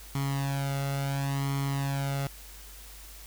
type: tone with flanger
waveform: sawtooth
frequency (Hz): 138.59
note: C#3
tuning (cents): 0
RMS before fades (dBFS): -30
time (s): 0.15-2.27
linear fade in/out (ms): 2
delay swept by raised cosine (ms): 0.93 to 1.46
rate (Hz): 0.71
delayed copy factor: +0.8
effects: added 50 Hz sine -47 dBFS peak until 3.26 s + white hiss -49 dBFS RMS until 3.26 s